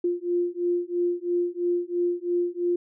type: beating tone pair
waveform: sine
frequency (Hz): 349.2 / 352.2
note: F4 / F4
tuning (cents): 0 / +15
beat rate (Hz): 3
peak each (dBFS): -26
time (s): 0.04-2.76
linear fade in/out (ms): 5
effects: none